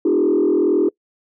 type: tone with frequency modulation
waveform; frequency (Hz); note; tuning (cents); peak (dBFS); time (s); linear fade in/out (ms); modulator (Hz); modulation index
sine; 353.7; F4; +22; -12; 0.05-0.89; 5; 41.9; 1.5
effects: noise-tail reverb RT60 0.1 s tail -24 dB re dry + tanh soft clip ceiling -9 dBFS